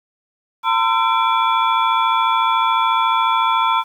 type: tone cluster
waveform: sine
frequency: 910 / 1024 / 1345 / 2344 / 3423 Hz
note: A#5 / C6 / E6 / D7 / A7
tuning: -42 / -38 / +34 / -4 / -48 cents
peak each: -18 / -18 / -20 / -26 / -26 dBFS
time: 0.63-3.84 s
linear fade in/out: 50 ms
effects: 8-bit